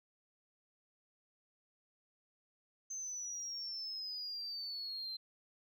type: exponential sweep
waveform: sine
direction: down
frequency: 6272 to 4100 Hz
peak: -39 dBFS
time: 2.9-5.17 s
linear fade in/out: 10 ms
effects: tanh soft clip ceiling -36 dBFS